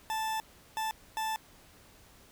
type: tone bursts at uneven times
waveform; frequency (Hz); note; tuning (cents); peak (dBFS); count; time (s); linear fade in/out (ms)
40% pulse; 880; A5; 0; -30; 3; 0.1-0.4 / 0.77-0.91 / 1.17-1.36; 0
effects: pink hiss -58 dBFS RMS until 2.31 s